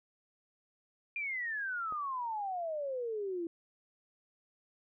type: exponential sweep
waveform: sine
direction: down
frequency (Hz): 2428 to 328.7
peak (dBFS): -34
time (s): 1.16-3.47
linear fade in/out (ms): 2
type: click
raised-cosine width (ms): 1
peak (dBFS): -34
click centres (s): 1.924
effects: none